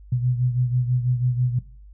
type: beating tone pair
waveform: sine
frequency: 123.47 / 129.57 Hz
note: B2 / C3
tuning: 0 / -17 cents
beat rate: 6.1 Hz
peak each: -20 / -26 dBFS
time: 0.12-1.59 s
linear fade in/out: 5 ms
effects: noise-tail reverb RT60 0.4 s tail -17 dB re dry + added 50 Hz sine -42 dBFS peak until 1.93 s